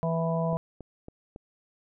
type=harmonic tone; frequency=164.81 Hz; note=E3; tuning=in tune; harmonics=1 / 3 / 4 / 5 / 6; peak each=-27 / -34 / -30 / -44 / -35 dBFS; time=0.03-0.57 s; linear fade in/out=0 ms
type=click train; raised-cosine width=2 ms; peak=-28 dBFS; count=4; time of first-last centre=0.53-1.361 s; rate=3.61 Hz
effects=none